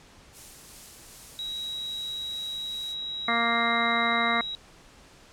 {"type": "noise with tremolo", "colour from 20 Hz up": "violet", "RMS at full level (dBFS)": -38, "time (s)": [0.32, 2.96], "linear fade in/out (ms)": 50, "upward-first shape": "sine", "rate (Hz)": 2.5, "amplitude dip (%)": 25}
{"type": "tone", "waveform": "sine", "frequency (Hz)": 3852, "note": "B7", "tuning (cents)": -44, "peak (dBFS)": -31, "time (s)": [1.39, 4.55], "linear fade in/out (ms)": 0}
{"type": "harmonic tone", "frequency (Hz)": 233.1, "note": "A#3", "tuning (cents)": 0, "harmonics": [1, 2, 3, 4, 5, 6, 7, 8, 9], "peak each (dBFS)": [-32, -37, -30, -37, -28, -33, -38, -32, -28], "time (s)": [3.28, 4.41], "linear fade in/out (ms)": 2}
{"effects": ["pink hiss -53 dBFS RMS until 5.32 s", "low-pass 8000 Hz 12 dB/octave"]}